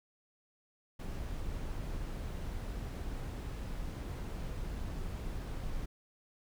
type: noise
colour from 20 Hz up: brown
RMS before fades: -39 dBFS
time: 0.99-5.86 s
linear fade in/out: 10 ms
effects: none